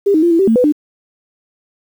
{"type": "tone with pitch steps", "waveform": "sine", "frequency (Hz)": [400.6, 313.4, 343.8, 332.5, 387, 225, 498.6, 298.6], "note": ["G4", "D#4", "F4", "E4", "G4", "A3", "B4", "D4"], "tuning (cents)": [38, 13, -27, 15, -22, 39, 16, 29], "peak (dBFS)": -8, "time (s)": [0.06, 0.724], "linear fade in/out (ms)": 10, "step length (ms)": 83, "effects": ["7-bit"]}